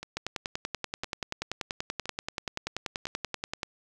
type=two click trains; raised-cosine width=0.2 ms; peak=-21 / -14 dBFS; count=4 / 37; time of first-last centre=0.03-3.07 / 0.17-3.632 s; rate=0.987 / 10.4 Hz; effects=none